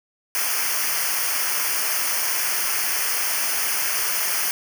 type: noise with comb filter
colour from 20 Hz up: white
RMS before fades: -23 dBFS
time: 0.35-4.51 s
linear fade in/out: 0 ms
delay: 0.26 ms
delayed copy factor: -0.9
effects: none